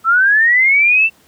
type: linear sweep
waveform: sine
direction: up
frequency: 1300 to 2700 Hz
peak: -8 dBFS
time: 0.04-1.1 s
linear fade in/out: 50 ms
effects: pink hiss -51 dBFS RMS until 1.27 s + high-pass 100 Hz 12 dB/octave